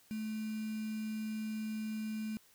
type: tone with quantisation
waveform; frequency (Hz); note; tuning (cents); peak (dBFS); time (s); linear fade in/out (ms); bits
sine; 217; A3; -24; -36; 0.11-2.37; 0; 8
effects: white hiss -65 dBFS RMS until 2.54 s